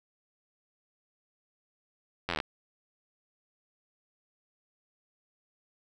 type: slowing click train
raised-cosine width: 0.3 ms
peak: -14 dBFS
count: 10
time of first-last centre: 2.29-2.402 s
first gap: 11 ms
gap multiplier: 1.03
effects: none